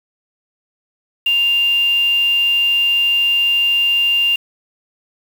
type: tone with quantisation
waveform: sine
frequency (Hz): 2794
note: F7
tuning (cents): 0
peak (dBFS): -12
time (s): 1.26-4.36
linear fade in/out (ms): 5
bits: 5
effects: none